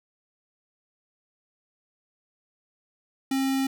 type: tone with notch filter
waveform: square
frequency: 268.3 Hz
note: C4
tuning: 44 cents sharp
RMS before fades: -25 dBFS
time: 3.31-3.67 s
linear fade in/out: 5 ms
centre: 1100 Hz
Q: 1.7
effects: none